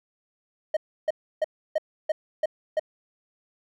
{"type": "tone bursts", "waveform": "triangle", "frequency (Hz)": 622.3, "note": "D#5", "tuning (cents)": 0, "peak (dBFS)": -18, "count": 7, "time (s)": [0.74, 2.796], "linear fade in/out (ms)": 5, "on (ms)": 28, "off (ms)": 310, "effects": []}